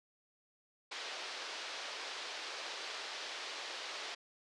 white band-pass noise, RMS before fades -44 dBFS, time 0.91-4.15 s, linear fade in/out 10 ms, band 380 to 4900 Hz, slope 24 dB/octave, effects resampled to 24000 Hz

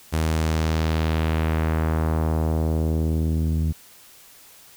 sawtooth tone with low-pass filter sweep, 79.6 Hz, D#2, 40 cents sharp, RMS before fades -22 dBFS, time 0.12-3.73 s, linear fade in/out 20 ms, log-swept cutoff 12000 to 180 Hz, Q 1.1, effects white hiss -49 dBFS RMS until 4.76 s

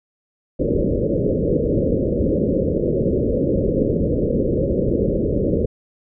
white low-pass noise, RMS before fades -19 dBFS, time 0.59-5.66 s, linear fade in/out 10 ms, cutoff 560 Hz, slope 96 dB/octave, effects none

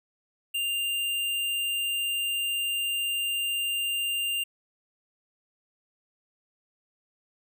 square tone, 2794 Hz, F7, in tune, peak -27 dBFS, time 0.54-4.44 s, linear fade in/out 10 ms, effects none

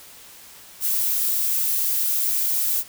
violet noise, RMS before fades -22 dBFS, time 0.8-2.84 s, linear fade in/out 50 ms, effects white hiss -45 dBFS RMS until 2.88 s

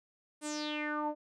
sawtooth tone with low-pass filter sweep, 300.3 Hz, D4, 39 cents sharp, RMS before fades -36 dBFS, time 0.41-1.15 s, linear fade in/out 50 ms, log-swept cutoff 9600 to 660 Hz, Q 6.2, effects none

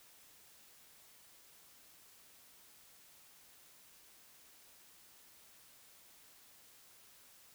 silence, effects white hiss -62 dBFS RMS until 7.54 s

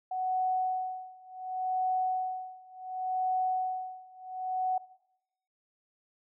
sine tone with tremolo, 744 Hz, F#5, 9 cents sharp, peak -26 dBFS, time 0.11-4.78 s, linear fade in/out 5 ms, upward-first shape sine, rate 0.69 Hz, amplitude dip 95%, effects noise-tail reverb RT60 0.8 s tail -18 dB re dry

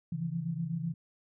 sine tone cluster, 136.8 / 165.8 / 173.8 Hz, C#3 / E3 / F3, -23 / +10 / -8 cents, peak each -38 / -33 / -40 dBFS, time 0.12-0.94 s, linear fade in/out 5 ms, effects none

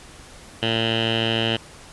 10% pulse tone with low-pass filter, 113.3 Hz, A#2, 49 cents flat, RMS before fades -22 dBFS, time 0.62-1.57 s, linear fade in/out 10 ms, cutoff 3100 Hz, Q 9.4, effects pink hiss -44 dBFS RMS until 1.92 s + resampled to 24000 Hz

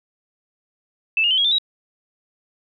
sine tone with pitch steps, 2637 / 2843 / 3064 / 3303 / 3561 / 3839 Hz, E7 / F7 / G7 / G#7 / A7 / B7, 0 / +30 / -40 / -10 / +20 / -50 cents, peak -15 dBFS, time 1.17-1.584 s, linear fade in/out 2 ms, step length 69 ms, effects none

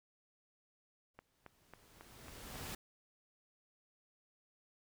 pink noise with exponential growth, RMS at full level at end -43 dBFS, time 1.14-2.75 s, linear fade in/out 5 ms, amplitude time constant 350 ms
click train, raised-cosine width 0.5 ms, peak -36 dBFS, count 6, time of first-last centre 1.19-2.556 s, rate 3.66 Hz
effects none

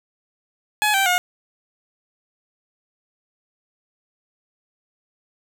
15% pulse tone with pitch steps, 845 / 779.4 / 718.8 Hz, G#5 / G5 / F5, +30 / -10 / +50 cents, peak -10 dBFS, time 0.82-1.18 s, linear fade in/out 0 ms, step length 120 ms, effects none

